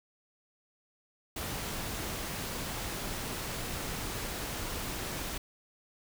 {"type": "noise", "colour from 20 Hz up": "pink", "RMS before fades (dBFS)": -37, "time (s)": [1.36, 5.38], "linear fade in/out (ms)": 5, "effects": []}